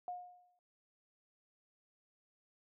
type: tone with exponential decay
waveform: sine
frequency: 717 Hz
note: F5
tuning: 45 cents sharp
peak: -37 dBFS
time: 0.08-0.59 s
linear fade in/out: 1 ms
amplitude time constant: 110 ms
effects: none